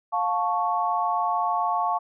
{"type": "chord", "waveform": "sine", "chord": "F augmented", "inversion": "none", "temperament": "equal with one note detuned", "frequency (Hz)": [707, 880, 1108.7], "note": ["F5", "A5", "C#6"], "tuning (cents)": [21, 0, 0], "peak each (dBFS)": -26, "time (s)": [0.12, 1.99], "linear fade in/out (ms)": 20, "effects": []}